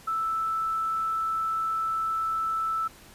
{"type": "tone with quantisation", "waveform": "sine", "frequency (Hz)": 1318.5, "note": "E6", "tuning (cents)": 0, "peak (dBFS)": -25, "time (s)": [0.07, 2.88], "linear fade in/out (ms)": 10, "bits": 9, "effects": ["pink hiss -51 dBFS RMS until 3.14 s", "resampled to 32000 Hz"]}